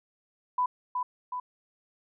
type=tone with echo; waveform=sine; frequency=996 Hz; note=B5; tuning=14 cents sharp; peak=-23 dBFS; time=0.58-0.66 s; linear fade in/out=5 ms; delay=370 ms; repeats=2; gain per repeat=-4 dB; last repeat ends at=1.4 s; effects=none